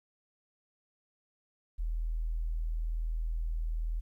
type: tone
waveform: sine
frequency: 40.51 Hz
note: E1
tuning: 29 cents flat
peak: -30 dBFS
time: 1.78-4.01 s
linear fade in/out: 20 ms
effects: 12-bit